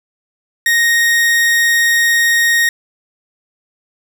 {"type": "tone", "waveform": "40% pulse", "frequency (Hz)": 1864.7, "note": "A#6", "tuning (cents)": 0, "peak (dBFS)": -9, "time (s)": [0.66, 2.69], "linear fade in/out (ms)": 2, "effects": []}